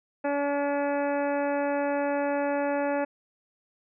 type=harmonic tone; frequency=285.2 Hz; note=C#4; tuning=49 cents sharp; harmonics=1 / 2 / 3 / 4 / 5 / 6 / 7 / 8 / 9; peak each=-30 / -27 / -32 / -43 / -39 / -39 / -46 / -47 / -45 dBFS; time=0.24-3.05 s; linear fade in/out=10 ms; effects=none